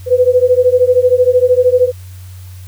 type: beating tone pair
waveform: sine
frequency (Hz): 493.9 / 506.9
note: B4 / B4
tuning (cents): 0 / +45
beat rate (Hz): 13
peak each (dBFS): -10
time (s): 0.06-1.92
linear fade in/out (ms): 50
effects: added 92 Hz sine -29 dBFS peak until 2.67 s + white hiss -44 dBFS RMS until 2.67 s